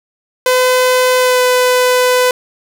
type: tone with pitch glide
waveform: sawtooth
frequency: 507 to 501.5 Hz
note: B4 to B4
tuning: +45 to +26 cents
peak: -5 dBFS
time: 0.46-2.31 s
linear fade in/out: 2 ms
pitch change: -19 cents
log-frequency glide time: 1.18-1.41 s
effects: none